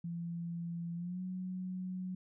sine tone with pitch glide, 170 to 184.32 Hz, F3 to F#3, -46 to -6 cents, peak -37 dBFS, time 0.04-2.15 s, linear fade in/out 5 ms, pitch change +140 cents, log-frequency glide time 0.95-1.21 s, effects none

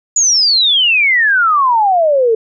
sine exponential sweep, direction down, 6960 to 434.7 Hz, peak -8 dBFS, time 0.16-2.35 s, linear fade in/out 5 ms, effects none

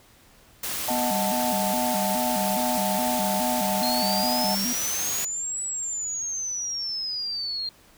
white noise, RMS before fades -30 dBFS, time 0.63-5.25 s, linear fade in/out 5 ms
sine chord, D# diminished, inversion none, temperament equal, 622.3 / 740 / 880 Hz, D#5 / F#5 / A5, 0 / 0 / 0 cents, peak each -29 dBFS, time 0.88-4.55 s, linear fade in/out 2 ms
triangle tone with vibrato, 219.7 Hz, A3, 2 cents flat, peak -26 dBFS, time 0.9-4.73 s, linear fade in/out 5 ms, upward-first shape square, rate 2.4 Hz, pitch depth 190 cents each way
sine exponential two-way sweep, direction up then down, 4186 to 7900 to 4186 Hz, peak -27 dBFS, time 3.83-7.69 s, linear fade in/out 2 ms, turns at 5.62 s
effects pink hiss -55 dBFS RMS until 7.97 s

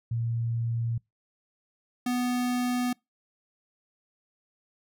sine / square tone pair in turn, 116.2 / 247.1 Hz, A#2 / B3, -5 / +1 cents, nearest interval octave + minor second, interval 1306 cents, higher second, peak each -26 dBFS, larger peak neither, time 0.11-0.98 / 2.06-2.93 s, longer neither, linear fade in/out 5 ms, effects noise-tail reverb RT60 0.2 s tail -26 dB re dry

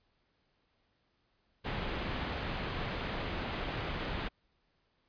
pink low-pass noise, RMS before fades -37 dBFS, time 1.64-4.29 s, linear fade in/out 20 ms, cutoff 3700 Hz, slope 24 dB/octave, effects pink hiss -75 dBFS RMS until 5.08 s + resampled to 11025 Hz

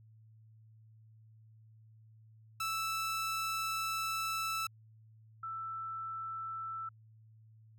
sawtooth / sine tone pair in turn, 1318.5 / 1326.1 Hz, E6 / E6, 0 / +10 cents, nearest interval unison, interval 10 cents, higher second, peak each -30 / -38 dBFS, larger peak first, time 2.6-4.67 / 5.43-6.89 s, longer first, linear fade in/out 5 ms, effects added 110 Hz sine -57 dBFS peak until 7.78 s

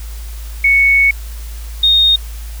sine tone pair in turn, 2217 / 3701 Hz, C#7 / A#7, 0 / -13 cents, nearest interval major sixth, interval 887 cents, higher second, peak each -7 / -7 dBFS, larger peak neither, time 0.64-1.11 / 1.83-2.16 s, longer first, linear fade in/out 5 ms, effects added 55 Hz sine -24 dBFS peak until 2.6 s + white hiss -38 dBFS RMS until 2.6 s

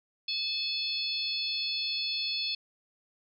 harmonic tone with a mistuned harmonic, 863 Hz, A5, 34 cents flat, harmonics 3 / 4 / 5 / 6, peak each -38 / -35 / -32 / -39 dBFS, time 0.28-2.55 s, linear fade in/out 5 ms, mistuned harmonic 5, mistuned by +16 cents, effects none

